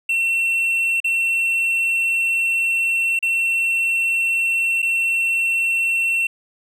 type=tone with dropouts; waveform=triangle; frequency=2708 Hz; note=E7; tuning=46 cents sharp; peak=-15 dBFS; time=0.09-6.27 s; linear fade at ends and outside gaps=5 ms; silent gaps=1.003-1.043 / 3.191-3.226 / 4.82-4.826 s; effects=resampled to 32000 Hz